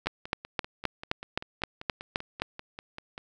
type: two click trains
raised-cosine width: 0.3 ms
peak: -10 / -23 dBFS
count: 10 / 17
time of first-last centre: 0.07-2.42 / 0.06-3.179 s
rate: 3.83 / 5.13 Hz
effects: none